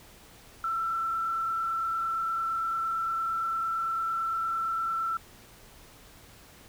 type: tone with frequency modulation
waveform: sine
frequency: 1337 Hz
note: E6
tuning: 24 cents sharp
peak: -27 dBFS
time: 0.64-5.17 s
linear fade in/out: 2 ms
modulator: 28.8 Hz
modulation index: 0.72
effects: pink hiss -53 dBFS RMS until 6.68 s